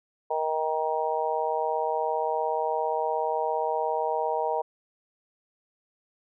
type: harmonic tone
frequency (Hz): 157.2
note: D#3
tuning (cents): +18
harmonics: 3 / 4 / 5 / 6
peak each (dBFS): -30 / -30 / -30 / -30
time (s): 0.3-4.62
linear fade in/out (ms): 10
effects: none